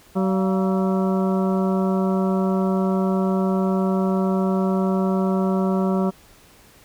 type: harmonic tone with a mistuned harmonic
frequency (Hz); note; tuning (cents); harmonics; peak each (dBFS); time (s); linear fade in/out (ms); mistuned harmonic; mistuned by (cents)
190; F#3; +46; 1 / 2 / 3 / 4 / 5 / 6 / 7; -19 / -25 / -29 / -31 / -33 / -35 / -36; 0.15-6.11; 20; 4; -140
effects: pink hiss -51 dBFS RMS until 6.84 s